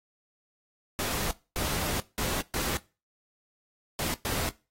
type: noise bursts at uneven times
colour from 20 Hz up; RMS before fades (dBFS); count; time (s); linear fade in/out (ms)
pink; -31; 6; 0.99-1.31 / 1.56-2 / 2.18-2.41 / 2.54-2.77 / 3.99-4.14 / 4.25-4.49; 0
effects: noise-tail reverb RT60 0.3 s tail -20 dB re dry + AAC 48 kbps